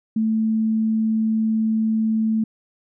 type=tone; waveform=sine; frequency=220.5 Hz; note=A3; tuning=4 cents sharp; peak=-17 dBFS; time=0.16-2.44 s; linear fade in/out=5 ms; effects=none